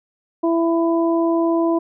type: harmonic tone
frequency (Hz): 333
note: E4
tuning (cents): +18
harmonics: 1 / 2 / 3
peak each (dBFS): -16 / -22 / -26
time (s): 0.43-1.79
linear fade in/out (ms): 10
effects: none